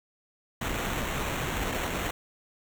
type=noise with sample-and-hold; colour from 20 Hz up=pink; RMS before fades=-31 dBFS; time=0.61-2.11 s; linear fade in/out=5 ms; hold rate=4900 Hz; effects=none